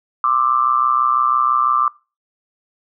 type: tone with amplitude modulation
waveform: sine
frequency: 1182 Hz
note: D6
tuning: 11 cents sharp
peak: -9 dBFS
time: 0.24-1.88 s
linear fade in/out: 2 ms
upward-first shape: sine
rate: 126 Hz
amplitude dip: 85%
effects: noise-tail reverb RT60 0.3 s tail -21 dB re dry